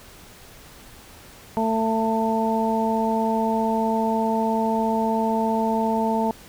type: harmonic tone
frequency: 223.1 Hz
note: A3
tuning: 24 cents sharp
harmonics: 1 / 2 / 3 / 4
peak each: -23 / -27 / -27 / -24 dBFS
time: 1.57-6.31 s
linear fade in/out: 0 ms
effects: pink hiss -46 dBFS RMS until 6.48 s